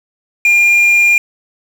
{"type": "tone with quantisation", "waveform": "triangle", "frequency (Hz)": 2406, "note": "D7", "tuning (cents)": 41, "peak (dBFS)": -5, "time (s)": [0.45, 1.18], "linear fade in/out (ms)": 2, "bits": 5, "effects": []}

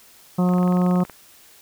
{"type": "harmonic tone", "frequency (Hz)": 180, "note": "F#3", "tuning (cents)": -47, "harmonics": [1, 2, 3, 4, 5, 6, 7], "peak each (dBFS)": [-16, -28, -29, -31, -35, -34, -35], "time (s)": [0.38, 1.04], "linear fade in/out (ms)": 10}
{"type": "click train", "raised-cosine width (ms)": 0.5, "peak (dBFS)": -22, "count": 14, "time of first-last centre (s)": [0.49, 1.097], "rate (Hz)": 21.4}
{"effects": ["white hiss -50 dBFS RMS until 1.61 s"]}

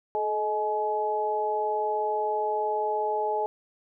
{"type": "tone cluster", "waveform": "sine", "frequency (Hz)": [429.9, 626, 847], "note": ["A4", "D#5", "G#5"], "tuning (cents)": [-40, 10, 34], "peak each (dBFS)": [-29, -32, -27], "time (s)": [0.15, 3.46], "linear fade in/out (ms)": 0, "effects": []}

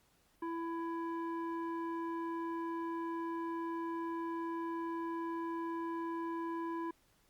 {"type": "tone with low-pass filter", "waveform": "square", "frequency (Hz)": 332.8, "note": "E4", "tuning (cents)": 17, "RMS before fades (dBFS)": -39, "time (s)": [0.42, 6.91], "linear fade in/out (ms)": 5, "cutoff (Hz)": 1200, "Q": 2.5, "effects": ["pink hiss -71 dBFS RMS until 7.29 s", "Opus 48 kbps"]}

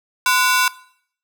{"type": "ring-modulated tone", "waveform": "sawtooth", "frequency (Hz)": 1244.5, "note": "D#6", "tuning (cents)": 0, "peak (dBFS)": -7, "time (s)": [0.26, 0.68], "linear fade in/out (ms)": 2, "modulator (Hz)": 223, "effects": ["noise-tail reverb RT60 0.6 s tail -20 dB re dry"]}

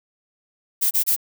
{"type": "noise bursts", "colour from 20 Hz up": "violet", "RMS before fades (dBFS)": -19, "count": 3, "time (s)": [0.81, 1.164], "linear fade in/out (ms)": 20, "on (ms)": 100, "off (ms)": 27, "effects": []}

